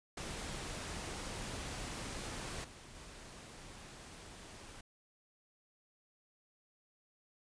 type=noise with level steps; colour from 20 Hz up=pink; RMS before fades=-43 / -54 / -52 dBFS; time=0.17-4.81 s; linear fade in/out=5 ms; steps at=2.64 / 2.95 s; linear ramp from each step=5 ms; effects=resampled to 22050 Hz